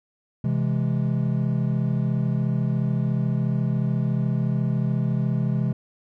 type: chord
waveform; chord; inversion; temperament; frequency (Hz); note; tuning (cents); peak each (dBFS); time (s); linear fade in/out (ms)
triangle; C augmented; none; equal; 130.81 / 164.81 / 207.7; C3 / E3 / G#3; 0 / 0 / 0; -21 / -24 / -25; 0.44-5.73; 5
effects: none